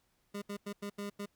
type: tone bursts at uneven times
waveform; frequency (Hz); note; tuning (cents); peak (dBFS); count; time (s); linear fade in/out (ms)
25% pulse; 203; G#3; -39; -34; 6; 0.34-0.42 / 0.49-0.57 / 0.66-0.73 / 0.82-0.9 / 0.98-1.1 / 1.19-1.26; 10
effects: pink hiss -75 dBFS RMS until 1.35 s